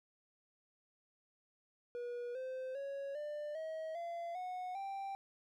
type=tone with pitch steps; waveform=triangle; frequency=482.9 / 517.6 / 554.7 / 594.5 / 637.2 / 682.9 / 731.9 / 784.5 Hz; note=B4 / C5 / C#5 / D5 / D#5 / F5 / F#5 / G5; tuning=-39 / -19 / +1 / +21 / +41 / -39 / -19 / +1 cents; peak=-38 dBFS; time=1.95-5.15 s; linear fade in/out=0 ms; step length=400 ms; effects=none